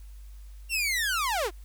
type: linear sweep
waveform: sawtooth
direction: down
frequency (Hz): 2794 to 311.1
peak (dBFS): -22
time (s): 0.69-1.51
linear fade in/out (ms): 50
effects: added 50 Hz sine -42 dBFS peak until 1.64 s + white hiss -62 dBFS RMS until 1.64 s